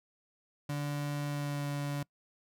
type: tone with pitch glide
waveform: 35% pulse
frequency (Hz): 145.3 to 143.63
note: D3 to D3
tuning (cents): -18 to -38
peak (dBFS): -31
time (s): 0.69-2.03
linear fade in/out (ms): 5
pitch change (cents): -20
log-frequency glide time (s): 1.27-1.66
effects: noise-tail reverb RT60 0.1 s tail -24 dB re dry